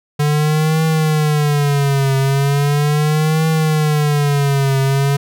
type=tone with vibrato; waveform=square; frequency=146.83 Hz; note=D3; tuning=in tune; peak=-13 dBFS; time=0.19-5.17 s; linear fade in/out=10 ms; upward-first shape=triangle; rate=0.38 Hz; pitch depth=150 cents each way; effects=none